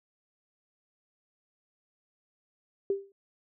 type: tone with exponential decay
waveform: sine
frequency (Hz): 394.8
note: G4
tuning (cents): +12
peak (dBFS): -22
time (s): 2.9-3.12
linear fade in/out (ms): 2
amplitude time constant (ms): 46
effects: none